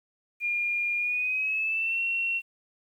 sine tone with pitch glide, 2414 to 2725 Hz, D7 to F7, +47 to -43 cents, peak -25 dBFS, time 0.4-2.42 s, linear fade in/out 50 ms, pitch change +210 cents, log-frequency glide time 0.97-2.01 s, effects 10-bit

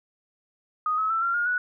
sine tone with pitch steps, 1244.5 / 1286.9 / 1330.7 / 1376.1 / 1423 / 1471.4 Hz, D#6 / E6 / E6 / F6 / F6 / F#6, 0 / -42 / +16 / -26 / +32 / -10 cents, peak -22 dBFS, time 0.86-1.58 s, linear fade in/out 2 ms, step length 120 ms, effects none

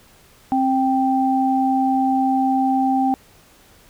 sine tone pair together, 264.8 / 784 Hz, C4 / G5, +21 / 0 cents, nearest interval octave + perfect fifth, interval 1879 cents, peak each -18 dBFS, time 0.52-3.14 s, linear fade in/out 0 ms, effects pink hiss -51 dBFS RMS until 3.89 s

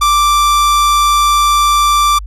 45% pulse tone, 1174.7 Hz, D6, in tune, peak -8 dBFS, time 0.01-2.19 s, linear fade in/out 10 ms, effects added 50 Hz sine -23 dBFS peak until 2.26 s + low-pass 12000 Hz 12 dB/octave

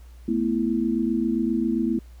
sine chord, A suspended second, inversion none, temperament just, 220 / 247.5 / 330 Hz, A3 / B3 / E4, 0 / +4 / +2 cents, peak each -25 dBFS, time 0.28-1.99 s, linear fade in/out 5 ms, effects added 60 Hz sine -42 dBFS peak until 2.2 s + pink hiss -59 dBFS RMS until 2.2 s

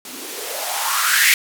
violet noise with band-pass filter sweep, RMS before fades -20 dBFS, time 0.05-1.34 s, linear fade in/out 2 ms, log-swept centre 230 to 2200 Hz, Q 5.2, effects none

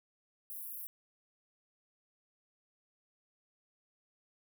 pink high-pass noise, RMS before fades -44 dBFS, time 0.5-0.87 s, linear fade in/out 0 ms, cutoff 11000 Hz, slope 48 dB/octave, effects none

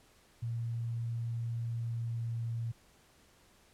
sine tone with pitch glide, 116.54 to 115.73 Hz, A#2 to A#2, 0 to -12 cents, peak -33 dBFS, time 0.42-2.72 s, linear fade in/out 10 ms, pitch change -12 cents, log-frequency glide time 1.61-2.56 s, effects pink hiss -64 dBFS RMS until 3.73 s + low-pass 12000 Hz 12 dB/octave

